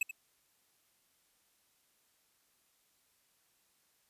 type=tone with echo; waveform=square; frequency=2595 Hz; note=E7; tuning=28 cents flat; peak=-28 dBFS; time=0.01-0.03 s; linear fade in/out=5 ms; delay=82 ms; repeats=1; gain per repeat=-12 dB; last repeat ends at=0.112 s; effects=white hiss -73 dBFS RMS until 4.09 s + resampled to 32000 Hz